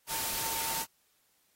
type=tone in noise; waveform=sine; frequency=903 Hz; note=A5; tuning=45 cents sharp; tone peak=-40 dBFS; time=0.07-0.86 s; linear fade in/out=50 ms; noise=white; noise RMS=-34 dBFS; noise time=0.07-0.86 s; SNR=-9 dB; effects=white hiss -71 dBFS RMS until 1.55 s + AAC 48 kbps